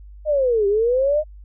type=linear two-way sweep; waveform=sine; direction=down then up; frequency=624 to 392 to 624 Hz; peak=-15 dBFS; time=0.25-1.24 s; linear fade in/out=50 ms; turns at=0.67 s; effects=added 50 Hz sine -38 dBFS peak until 1.44 s